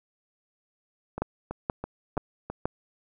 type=two click trains; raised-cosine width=1 ms; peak=-19 / -12 dBFS; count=5 / 4; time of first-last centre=1.18-2.5 / 1.22-2.655 s; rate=3.03 / 2.09 Hz; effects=none